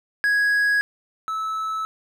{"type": "tone pair in turn", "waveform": "triangle", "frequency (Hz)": [1661.2, 1304.3], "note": ["G#6", "E6"], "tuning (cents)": [0, -19], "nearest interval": "major third", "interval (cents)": 419, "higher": "first", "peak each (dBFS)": [-15, -22], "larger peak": "first", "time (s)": [[0.24, 0.81], [1.28, 1.85]], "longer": "neither", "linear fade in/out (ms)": 0, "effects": []}